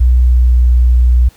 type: tone with pitch glide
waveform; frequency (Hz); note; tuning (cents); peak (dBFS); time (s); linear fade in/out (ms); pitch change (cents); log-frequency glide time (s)
sine; 61.74 to 61; B1 to B1; 0 to -21; -5; 0-1.29; 10; -21; 0.24-0.53
effects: pink hiss -46 dBFS RMS until 1.36 s